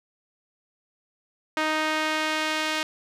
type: tone with band-pass filter sweep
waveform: sawtooth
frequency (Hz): 311.1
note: D#4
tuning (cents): 0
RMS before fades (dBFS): -26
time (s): 1.57-2.83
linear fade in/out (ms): 2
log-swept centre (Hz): 1700 to 2900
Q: 0.82
effects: none